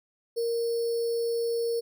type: tone with sample-and-hold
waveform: sine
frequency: 466.2 Hz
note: A#4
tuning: in tune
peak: -25 dBFS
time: 0.36-1.81 s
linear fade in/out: 20 ms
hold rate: 4900 Hz
effects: none